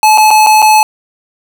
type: tone with dropouts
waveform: square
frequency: 861 Hz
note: A5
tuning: 38 cents flat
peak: -4 dBFS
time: 0.03-0.83 s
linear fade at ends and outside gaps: 1 ms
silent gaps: 0.176-0.181 / 0.306-0.311 / 0.464-0.469 / 0.62-0.625 s
effects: none